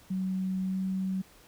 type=tone with pitch glide; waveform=sine; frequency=187.9 to 189.21 Hz; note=F#3 to F#3; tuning=+27 to +39 cents; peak=-28 dBFS; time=0.1-1.22 s; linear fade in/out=10 ms; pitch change=+12 cents; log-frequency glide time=0.62-0.8 s; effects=pink hiss -57 dBFS RMS until 1.47 s